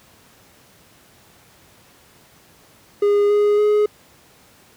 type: tone with pitch steps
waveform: triangle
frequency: 409.3 / 414.3 / 419.4 Hz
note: G#4 / G#4 / G#4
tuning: -25 / -4 / +17 cents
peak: -11 dBFS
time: 3.02-3.86 s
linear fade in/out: 5 ms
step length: 280 ms
effects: pink hiss -51 dBFS RMS until 4.76 s + high-pass 80 Hz 12 dB/octave